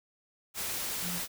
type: tone in noise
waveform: sine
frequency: 176.6 Hz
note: F3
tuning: 20 cents sharp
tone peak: -38 dBFS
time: 1.01-1.22 s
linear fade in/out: 50 ms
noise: white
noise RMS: -35 dBFS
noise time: 0.54-1.28 s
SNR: -6 dB
effects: none